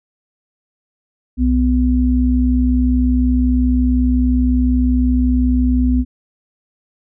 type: tone pair together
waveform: sine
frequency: 62.77 / 251.1 Hz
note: B1 / B3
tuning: +29 / +29 cents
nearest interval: 2 octaves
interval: 2400 cents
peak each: -14 dBFS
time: 1.37-6.05 s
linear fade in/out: 50 ms
effects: none